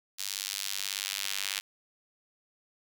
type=tone with high-pass filter sweep; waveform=sawtooth; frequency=98.3 Hz; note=G2; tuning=5 cents sharp; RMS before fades=-35 dBFS; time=0.18-1.61 s; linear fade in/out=20 ms; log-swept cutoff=4500 to 2800 Hz; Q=1.1; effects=none